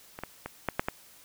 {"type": "clicks", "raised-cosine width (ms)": 0.5, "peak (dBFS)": [-24, -19, -20, -12, -10, -13], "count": 6, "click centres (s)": [0.189, 0.236, 0.46, 0.687, 0.795, 0.885], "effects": ["white hiss -55 dBFS RMS until 1.24 s"]}